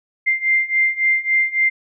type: beating tone pair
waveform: sine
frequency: 2093 / 2096.6 Hz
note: C7 / C7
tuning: 0 / +3 cents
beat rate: 3.6 Hz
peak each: -19 / -17 dBFS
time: 0.26-1.7 s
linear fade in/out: 20 ms
effects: none